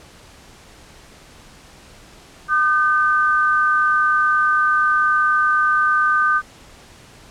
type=tone pair together; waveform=sine; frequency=1214.1 / 1535 Hz; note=D#6 / G6; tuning=-43 / -37 cents; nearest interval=major third; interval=406 cents; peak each=-16 / -17 dBFS; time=2.48-6.42 s; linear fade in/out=50 ms; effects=pink hiss -45 dBFS RMS until 7.3 s + low-pass 9000 Hz 12 dB/octave